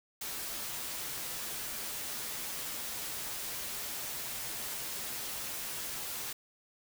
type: noise with comb filter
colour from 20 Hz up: white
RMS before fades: -39 dBFS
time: 0.21-6.33 s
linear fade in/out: 5 ms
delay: 11 ms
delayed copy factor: -0.5
effects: none